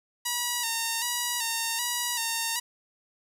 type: tone with vibrato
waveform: 5% pulse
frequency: 941 Hz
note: A#5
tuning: 16 cents sharp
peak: -15 dBFS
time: 0.25-2.6 s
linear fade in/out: 10 ms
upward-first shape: square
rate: 1.3 Hz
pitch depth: 48 cents each way
effects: none